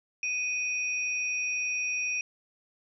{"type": "tone pair together", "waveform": "sine", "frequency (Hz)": [2489, 5633], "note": ["D#7", "F8"], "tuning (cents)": [0, 14], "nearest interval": "octave + major second", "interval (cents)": 1414, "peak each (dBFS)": [-28, -38], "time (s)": [0.23, 2.21], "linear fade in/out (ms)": 2, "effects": []}